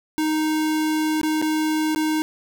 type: tone with dropouts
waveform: square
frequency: 310.9 Hz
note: D#4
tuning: 1 cent flat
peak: -20 dBFS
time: 0.18-2.22 s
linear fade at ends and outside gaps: 0 ms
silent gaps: 1.214-1.232 / 1.416-1.424 / 1.948-1.96 s
effects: none